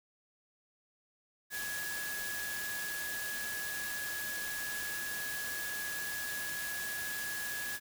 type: tone in noise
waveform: sine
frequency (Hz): 1677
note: G#6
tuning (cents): +16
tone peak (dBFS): -38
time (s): 1.5-7.8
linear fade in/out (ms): 50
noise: white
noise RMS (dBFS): -41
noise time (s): 1.5-7.8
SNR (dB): 0
effects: none